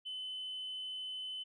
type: tone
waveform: sine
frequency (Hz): 3031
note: F#7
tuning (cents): +41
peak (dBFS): -38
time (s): 0.05-1.44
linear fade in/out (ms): 20
effects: tanh soft clip ceiling -36 dBFS